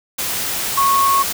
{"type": "tone in noise", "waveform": "sine", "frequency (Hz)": 1100, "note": "C#6", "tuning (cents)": -14, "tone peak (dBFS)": -12, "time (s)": [0.77, 1.23], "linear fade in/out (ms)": 10, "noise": "white", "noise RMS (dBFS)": -22, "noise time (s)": [0.18, 1.33], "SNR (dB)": 7, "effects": []}